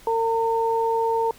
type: tone pair together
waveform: sine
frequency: 455 / 910 Hz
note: A#4 / A#5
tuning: -42 / -42 cents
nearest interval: octave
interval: 1200 cents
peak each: -22 dBFS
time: 0.07-1.31 s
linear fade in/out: 2 ms
effects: pink hiss -49 dBFS RMS until 1.38 s